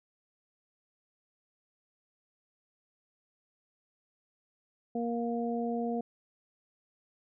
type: harmonic tone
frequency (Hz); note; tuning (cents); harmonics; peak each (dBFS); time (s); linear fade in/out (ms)
234.8; A#3; +13; 1 / 2 / 3; -32 / -35 / -37; 4.95-6.01; 5
effects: none